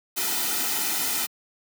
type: noise with comb filter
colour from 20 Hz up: white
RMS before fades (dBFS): -26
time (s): 0.16-1.27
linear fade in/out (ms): 20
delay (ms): 1.8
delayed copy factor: -0.75
effects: high-pass 200 Hz 12 dB/octave